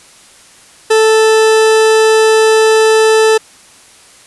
40% pulse tone, 439.5 Hz, A4, 2 cents flat, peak -5 dBFS, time 0.9-3.38 s, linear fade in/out 10 ms, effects white hiss -41 dBFS RMS until 4.26 s + resampled to 24000 Hz

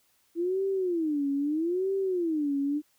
sine tone with vibrato, 329.6 Hz, E4, in tune, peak -25 dBFS, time 0.35-2.82 s, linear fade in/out 50 ms, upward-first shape sine, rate 0.78 Hz, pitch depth 290 cents each way, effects white hiss -68 dBFS RMS until 2.98 s

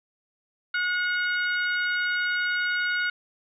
harmonic tone with a mistuned harmonic, 725 Hz, F#5, 35 cents flat, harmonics 2 / 3 / 4 / 5 / 6, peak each -24 / -33 / -37 / -38 / -41 dBFS, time 0.74-3.1 s, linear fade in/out 5 ms, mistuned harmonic 5, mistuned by +54 cents, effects none

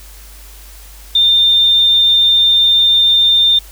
sine tone, 3607 Hz, A7, 42 cents sharp, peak -7 dBFS, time 1.15-3.59 s, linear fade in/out 5 ms, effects added 50 Hz sine -35 dBFS peak until 3.71 s + white hiss -40 dBFS RMS until 3.71 s

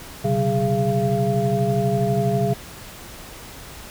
sine tone cluster, 126.1 / 138.4 / 190.9 / 412.6 / 682 Hz, B2 / C#3 / G3 / G#4 / F5, +36 / -2 / -46 / -11 / -41 cents, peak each -24 dBFS, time 0.24-2.54 s, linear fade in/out 10 ms, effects pink hiss -39 dBFS RMS until 3.9 s

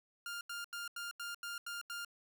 sawtooth tone bursts, 1403 Hz, F6, 8 cents sharp, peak -37 dBFS, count 8, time 0.26-2.048 s, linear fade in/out 2 ms, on 150 ms, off 84 ms, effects none

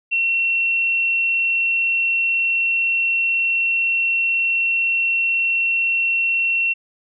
sine tone, 2719 Hz, F7, 47 cents flat, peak -16 dBFS, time 0.11-6.74 s, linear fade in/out 20 ms, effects none

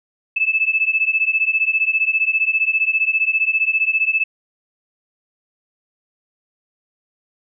sine beating tone pair, 2611 / 2626 Hz, E7 / E7, -17 / -7 cents, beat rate 15 Hz, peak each -18 / -18 dBFS, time 0.36-4.24 s, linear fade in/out 10 ms, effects none

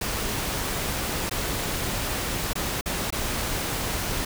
pink noise with dropouts, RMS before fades -28 dBFS, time 0.01-4.25 s, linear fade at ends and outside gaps 5 ms, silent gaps 1.296-1.31 / 2.533-2.554 / 2.811-2.858 / 3.105-3.124 s, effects none

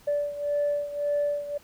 sine beating tone pair, 581 / 582.8 Hz, D5 / D5, -19 / -13 cents, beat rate 1.8 Hz, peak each -25 / -29 dBFS, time 0.07-1.58 s, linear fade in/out 10 ms, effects tanh soft clip ceiling -19 dBFS + pink hiss -56 dBFS RMS until 1.63 s

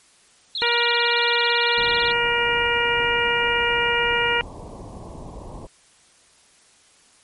sine tone with vibrato, 3761 Hz, A#7, 15 cents sharp, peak -24 dBFS, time 0.55-2.12 s, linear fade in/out 2 ms, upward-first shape sine, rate 18 Hz, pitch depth 220 cents each way
harmonic tone, 473.7 Hz, A#4, 28 cents sharp, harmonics 1 / 2 / 3 / 4 / 5 / 6, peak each -25 / -25 / -25 / -25 / -25 / -25 dBFS, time 0.62-4.41 s, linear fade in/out 0 ms
pink low-pass noise, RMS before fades -37 dBFS, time 1.77-5.67 s, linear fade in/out 10 ms, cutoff 1100 Hz, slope 96 dB/octave
effects white hiss -55 dBFS RMS until 7.23 s + MP3 48 kbps

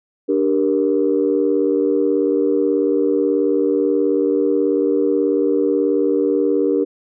sine chord, G minor, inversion second, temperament just, 294 / 392 / 470.4 Hz, D4 / G4 / Bb4, +2 / 0 / +16 cents, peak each -18 dBFS, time 0.28-6.85 s, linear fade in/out 20 ms, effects tanh soft clip ceiling -5 dBFS

